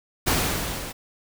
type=noise with level ramp; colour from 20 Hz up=pink; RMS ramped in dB=-20 to -35 dBFS; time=0.26-0.93 s; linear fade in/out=20 ms; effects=none